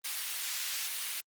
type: high-pass noise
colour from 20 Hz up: pink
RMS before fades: -36 dBFS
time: 0.04-1.21 s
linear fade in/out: 10 ms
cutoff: 2500 Hz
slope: 12 dB/octave
effects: Opus 32 kbps